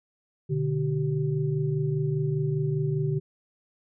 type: tone cluster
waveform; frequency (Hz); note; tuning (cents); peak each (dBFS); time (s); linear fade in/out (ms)
sine; 123.1 / 148.1 / 383.6; B2 / D3 / G4; -5 / +15 / -37; -31 / -25 / -31; 0.49-3.2; 20
effects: none